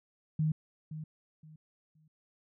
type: tone with echo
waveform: sine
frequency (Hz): 155.56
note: D#3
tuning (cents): 0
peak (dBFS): -26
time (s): 0.39-0.52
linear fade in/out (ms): 5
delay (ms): 520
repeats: 3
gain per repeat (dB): -12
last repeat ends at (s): 2.08
effects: none